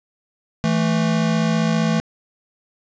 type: tone pair together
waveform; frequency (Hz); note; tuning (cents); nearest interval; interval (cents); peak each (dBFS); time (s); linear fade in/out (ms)
square; 164.81 / 219.9; E3 / A3; 0 / -1; perfect fourth; 499; -20; 0.64-2; 0
effects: resampled to 16000 Hz + 9-bit